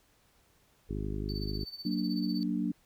harmonic tone, 51.2 Hz, G#1, 24 cents flat, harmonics 1 / 2 / 3 / 4 / 5 / 6 / 7 / 8, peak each -36 / -39 / -41 / -42 / -43 / -44 / -44 / -45 dBFS, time 0.89-1.65 s, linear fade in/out 10 ms
triangle tone with tremolo, 4539 Hz, C#8, 40 cents sharp, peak -37 dBFS, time 1.29-2.43 s, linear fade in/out 0 ms, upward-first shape sine, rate 16 Hz, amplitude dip 80%
sine chord, Gb augmented, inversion none, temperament equal, 185 / 233.1 / 293.7 Hz, Gb3 / Bb3 / D4, 0 / 0 / 0 cents, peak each -33 dBFS, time 1.85-2.72 s, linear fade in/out 5 ms
effects pink hiss -67 dBFS RMS until 2.85 s

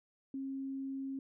sine tone, 270 Hz, C#4, 45 cents flat, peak -37 dBFS, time 0.34-1.19 s, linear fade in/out 2 ms, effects none

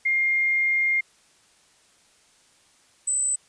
sine tone pair in turn, 2120 / 8034 Hz, C7 / B8, +22 / +29 cents, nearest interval octave + major seventh, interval 2307 cents, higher second, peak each -19 / -21 dBFS, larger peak first, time 0.05-1.01 / 3.07-3.36 s, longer first, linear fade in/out 10 ms, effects white hiss -59 dBFS RMS until 3.48 s + resampled to 22050 Hz

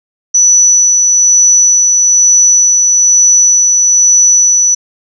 sine tone with tremolo, 5940 Hz, F#8, 6 cents sharp, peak -3 dBFS, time 0.34-4.75 s, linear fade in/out 10 ms, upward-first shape sine, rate 1.1 Hz, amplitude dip 25%, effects none

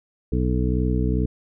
harmonic tone, 62.3 Hz, B1, 16 cents sharp, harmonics 1 / 2 / 3 / 4 / 5 / 7, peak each -22 / -25 / -27 / -28 / -29 / -30 dBFS, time 0.32-1.26 s, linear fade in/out 5 ms, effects none

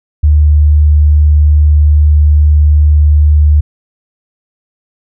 sine tone, 74.8 Hz, D2, 32 cents sharp, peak -3 dBFS, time 0.23-3.61 s, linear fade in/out 10 ms, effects none

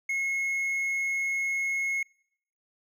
triangle tone with hard clipping, 2171 Hz, C#7, 37 cents flat, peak -27 dBFS, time 0.09-2.03 s, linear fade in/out 5 ms, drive 6 dB, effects noise-tail reverb RT60 0.7 s tail -25 dB re dry

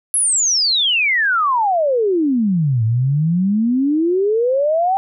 sine exponential two-way sweep, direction down then up, 11175 to 108.5 to 790 Hz, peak -13 dBFS, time 0.14-4.97 s, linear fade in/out 0 ms, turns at 2.84 s, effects none

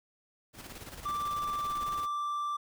pink noise with tremolo, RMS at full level -44 dBFS, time 0.53-2.08 s, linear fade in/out 50 ms, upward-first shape square, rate 18 Hz, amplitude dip 50%
triangle tone, 1174.7 Hz, D6, in tune, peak -29 dBFS, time 1.05-2.57 s, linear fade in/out 10 ms
effects none

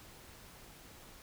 silence, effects pink hiss -55 dBFS RMS until 1.22 s

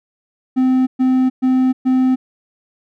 triangle tone bursts, 258 Hz, C4, 24 cents flat, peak -9 dBFS, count 4, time 0.56-2.16 s, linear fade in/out 20 ms, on 310 ms, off 120 ms, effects none

